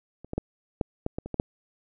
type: clicks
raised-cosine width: 2 ms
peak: -29 / -19 / -13 / -11 / -14 / -17 / -23 / -17 / -8 dBFS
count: 9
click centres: 0.246 / 0.334 / 0.38 / 0.812 / 1.064 / 1.185 / 1.26 / 1.343 / 1.399 s
effects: none